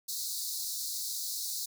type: high-pass noise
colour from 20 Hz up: pink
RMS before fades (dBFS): -36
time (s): 0.08-1.66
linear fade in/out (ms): 10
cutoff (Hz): 3900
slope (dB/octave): 96
effects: none